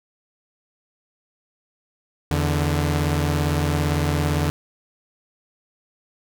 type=tone pair together; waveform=sawtooth; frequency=82.26 / 146.83 Hz; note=E2 / D3; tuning=-3 / 0 cents; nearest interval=minor seventh; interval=1003 cents; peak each=-18 dBFS; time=2.31-4.5 s; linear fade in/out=0 ms; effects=none